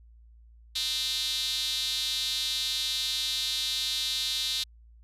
square tone with high-pass filter, 139.7 Hz, C#3, 14 cents sharp, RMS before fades -30 dBFS, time 0.75-4.64 s, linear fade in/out 10 ms, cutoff 3800 Hz, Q 5.5, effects added 57 Hz sine -51 dBFS peak until 5.03 s + resampled to 32000 Hz

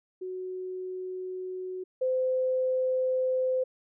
sine tone pair in turn, 370 / 514.6 Hz, F#4 / C5, 0 / -29 cents, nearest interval tritone, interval 571 cents, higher second, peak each -33 / -24 dBFS, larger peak second, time 0.21-1.84 / 2.01-3.64 s, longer neither, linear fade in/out 10 ms, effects none

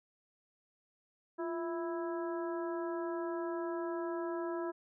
harmonic tone with a mistuned harmonic, 329.6 Hz, E4, in tune, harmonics 1 / 2 / 3 / 4 / 5, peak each -36 / -42 / -44 / -48 / -51 dBFS, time 1.38-4.72 s, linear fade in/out 20 ms, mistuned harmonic 1, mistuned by +79 cents, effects none

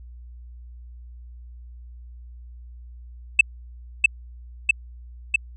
triangle tone with echo, 2637 Hz, E7, in tune, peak -6 dBFS, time 3.39-3.41 s, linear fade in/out 5 ms, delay 650 ms, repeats 3, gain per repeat -2 dB, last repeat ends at 5.36 s, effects added 60 Hz sine -39 dBFS peak until 5.56 s + resampled to 24000 Hz

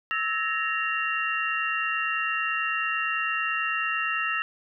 sine tone cluster, 1307 / 1708 / 1857 / 2763 Hz, E6 / G#6 / A#6 / F7, -15 / +48 / -7 / -19 cents, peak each -29 / -35 / -30 / -29 dBFS, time 0.11-4.42 s, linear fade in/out 0 ms, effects none

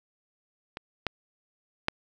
clicks, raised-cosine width 0.3 ms, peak -20 / -11 / -8 dBFS, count 3, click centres 0.771 / 1.067 / 1.884 s, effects none

